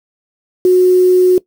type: tone with quantisation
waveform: sine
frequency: 365.5 Hz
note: F#4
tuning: 21 cents flat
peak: -5 dBFS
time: 0.65-1.38 s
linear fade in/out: 2 ms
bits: 5
effects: noise-tail reverb RT60 0.1 s tail -19 dB re dry